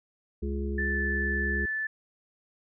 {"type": "harmonic tone", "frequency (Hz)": 69.7, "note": "C#2", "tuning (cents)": 10, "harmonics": [1, 3, 5, 6], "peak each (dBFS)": [-30, -35, -37, -38], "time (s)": [0.42, 1.66], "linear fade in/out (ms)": 10}
{"type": "tone with pitch glide", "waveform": "sine", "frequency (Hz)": [1760, 1748.9], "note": ["A6", "A6"], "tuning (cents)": [0, -11], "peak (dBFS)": -28, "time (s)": [0.78, 1.87], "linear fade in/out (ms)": 5, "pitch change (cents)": -11, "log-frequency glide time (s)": [0.89, 0.96]}
{"effects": []}